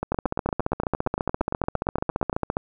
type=two click trains; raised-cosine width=1 ms; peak=-11 / -9 dBFS; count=21 / 37; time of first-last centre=0.03-2.329 / 0.12-2.569 s; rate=8.7 / 14.7 Hz; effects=none